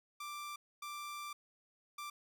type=tone bursts at uneven times; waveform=sawtooth; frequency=1178 Hz; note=D6; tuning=5 cents sharp; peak=-39 dBFS; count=3; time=0.2-0.56 / 0.82-1.33 / 1.98-2.1 s; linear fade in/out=5 ms; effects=none